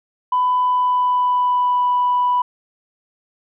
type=tone with pitch glide; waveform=sine; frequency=999 to 987 Hz; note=B5 to B5; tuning=+20 to -1 cents; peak=-13 dBFS; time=0.32-2.42 s; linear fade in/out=5 ms; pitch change=-21 cents; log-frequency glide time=0.57-1.87 s; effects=tanh soft clip ceiling -10 dBFS